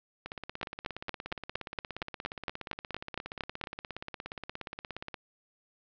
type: two click trains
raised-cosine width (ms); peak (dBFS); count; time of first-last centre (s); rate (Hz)
0.3; -22 / -16; 84 / 14; 0.26-5.142 / 0.63-3.639; 17 / 4.32
effects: low-pass 5000 Hz 12 dB/octave